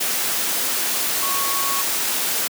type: tone in noise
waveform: sine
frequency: 1108.7 Hz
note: C#6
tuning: in tune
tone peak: -25 dBFS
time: 1.22-1.82 s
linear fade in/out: 10 ms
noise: white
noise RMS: -22 dBFS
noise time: 0-2.48 s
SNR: -6 dB
effects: high-pass 200 Hz 12 dB/octave